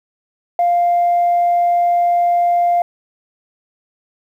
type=tone; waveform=sine; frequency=698.5 Hz; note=F5; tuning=in tune; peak=-10 dBFS; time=0.59-2.82 s; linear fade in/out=2 ms; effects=tanh soft clip ceiling -8 dBFS + 8-bit